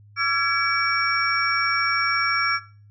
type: tone cluster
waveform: sine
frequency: 1154 / 1357 / 1671 / 2289 / 5520 Hz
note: D6 / E6 / G#6 / D7 / F8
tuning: -31 / +50 / +10 / -45 / -21 cents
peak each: -32 / -23 / -27 / -24 / -29 dBFS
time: 0.16-2.6 s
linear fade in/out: 50 ms
effects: noise-tail reverb RT60 0.4 s tail -17 dB re dry + added 103 Hz sine -47 dBFS peak until 2.9 s